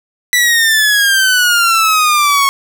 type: exponential sweep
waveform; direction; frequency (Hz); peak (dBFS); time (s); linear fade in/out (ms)
sawtooth; down; 1977 to 1096; -5; 0.33-2.49; 0
effects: 7-bit